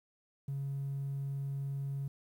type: tone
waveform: triangle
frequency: 138.59 Hz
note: C#3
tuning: in tune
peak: -31 dBFS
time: 0.48-2.08 s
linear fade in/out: 5 ms
effects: tanh soft clip ceiling -31 dBFS + 11-bit